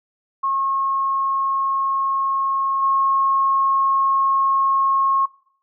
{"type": "tone with level steps", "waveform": "sine", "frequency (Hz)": 1085, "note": "C#6", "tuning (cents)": -37, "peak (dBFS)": [-18, -15], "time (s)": [0.43, 5.26], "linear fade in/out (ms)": 10, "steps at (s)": 2.82, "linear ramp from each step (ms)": 10, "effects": ["noise-tail reverb RT60 0.6 s tail -19 dB re dry"]}